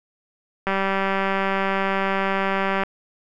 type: click train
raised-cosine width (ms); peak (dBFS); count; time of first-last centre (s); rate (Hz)
0.5; -8; 421; 0.67-2.835; 194
effects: none